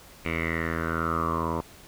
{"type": "tone with low-pass filter sweep", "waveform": "10% pulse", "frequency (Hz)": 82.2, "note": "E2", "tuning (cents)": -4, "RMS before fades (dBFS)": -28, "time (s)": [0.25, 1.61], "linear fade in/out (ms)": 5, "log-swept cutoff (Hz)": [2400, 900], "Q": 7.9, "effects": ["pink hiss -50 dBFS RMS until 1.87 s"]}